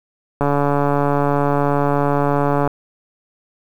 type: click train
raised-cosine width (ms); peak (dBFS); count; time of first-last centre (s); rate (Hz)
1; -4; 325; 0.41-2.676; 143
effects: 7-bit